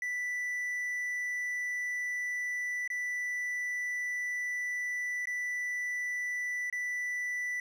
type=tone with dropouts; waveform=triangle; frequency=1975.5 Hz; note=B6; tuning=in tune; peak=-30 dBFS; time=0.02-7.6 s; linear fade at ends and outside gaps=2 ms; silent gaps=2.877-2.901 / 5.256-5.271 / 6.7-6.726 s; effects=none